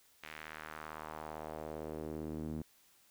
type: tone with band-pass filter sweep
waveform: sawtooth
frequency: 77.78 Hz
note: D#2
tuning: in tune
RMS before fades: -44 dBFS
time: 0.23-2.62 s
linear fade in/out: 5 ms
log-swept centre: 2300 to 230 Hz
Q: 1.7
effects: white hiss -67 dBFS RMS until 3.1 s